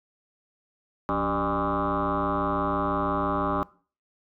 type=tone with frequency modulation; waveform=sine; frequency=706 Hz; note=F5; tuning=19 cents sharp; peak=-22 dBFS; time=1.09-3.63 s; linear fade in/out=0 ms; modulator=106 Hz; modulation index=5.4; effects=noise-tail reverb RT60 0.4 s tail -21 dB re dry + tanh soft clip ceiling -18 dBFS